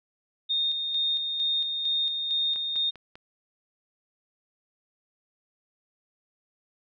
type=tone with tremolo; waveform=sine; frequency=3674 Hz; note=A#7; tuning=26 cents flat; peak=-23 dBFS; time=0.49-2.91 s; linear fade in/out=20 ms; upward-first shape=square; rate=2.2 Hz; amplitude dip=40%
type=click train; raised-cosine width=0.3 ms; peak=-29 dBFS; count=4; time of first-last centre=2.56-3.155 s; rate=5.04 Hz
effects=none